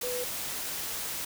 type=tone in noise; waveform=sine; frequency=495.3 Hz; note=B4; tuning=5 cents sharp; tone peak=-32 dBFS; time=0.03-0.24 s; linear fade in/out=5 ms; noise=white; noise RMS=-35 dBFS; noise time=0.01-1.25 s; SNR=0 dB; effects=none